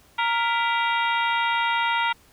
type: harmonic tone with a mistuned harmonic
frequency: 466.2 Hz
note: A#4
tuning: in tune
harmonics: 2 / 3 / 4 / 5 / 6 / 7 / 8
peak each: -23 / -27 / -29 / -31 / -33 / -34 / -35 dBFS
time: 0.18-2.13 s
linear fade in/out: 10 ms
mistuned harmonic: 4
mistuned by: +110 cents
effects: pink hiss -56 dBFS RMS until 2.32 s